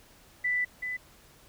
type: tone pair in turn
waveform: sine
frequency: 1983 / 1999.1 Hz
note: B6 / B6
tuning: +7 / +21 cents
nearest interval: unison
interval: 14 cents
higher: second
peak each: -25 / -31 dBFS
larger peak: first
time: 0.44-0.65 / 0.82-0.97 s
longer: first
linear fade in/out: 10 ms
effects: pink hiss -57 dBFS RMS until 1.48 s